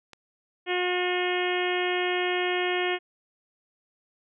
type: click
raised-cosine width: 0.2 ms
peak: -27 dBFS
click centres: 0.133 s
type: harmonic tone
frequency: 360 Hz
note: F#4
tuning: 47 cents flat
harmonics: 1 / 2 / 3 / 4 / 5 / 6 / 7 / 8 / 9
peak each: -27 / -32 / -38 / -38 / -33 / -33 / -36 / -35 / -38 dBFS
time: 0.66-2.99 s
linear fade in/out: 50 ms
effects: none